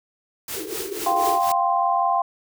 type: noise with tremolo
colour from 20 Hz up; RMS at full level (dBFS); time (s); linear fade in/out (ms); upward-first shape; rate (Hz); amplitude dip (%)
white; -29; 0.48-1.52; 2; triangle; 4.1; 85
type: band-pass noise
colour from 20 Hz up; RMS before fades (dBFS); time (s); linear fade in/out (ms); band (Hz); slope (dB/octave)
white; -32; 0.53-1.4; 50; 320 to 450; 96
type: chord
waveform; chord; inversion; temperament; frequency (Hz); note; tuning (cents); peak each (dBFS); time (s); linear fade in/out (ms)
sine; F suspended second; none; equal; 698.5 / 784 / 1046.5; F5 / G5 / C6; 0 / 0 / 0; -22; 1.06-2.22; 5
effects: none